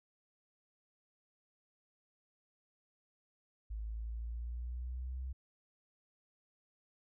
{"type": "linear sweep", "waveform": "sine", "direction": "up", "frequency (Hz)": [53.1, 65.41], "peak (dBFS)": -38, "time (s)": [3.7, 5.33], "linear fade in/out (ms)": 10, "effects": []}